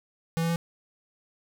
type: tone with pitch steps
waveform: square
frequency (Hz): 164.81 / 166.63 / 168.47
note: E3 / E3 / E3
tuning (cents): 0 / +19 / +38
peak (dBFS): -25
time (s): 0.37-0.559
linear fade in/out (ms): 0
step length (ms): 63
effects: none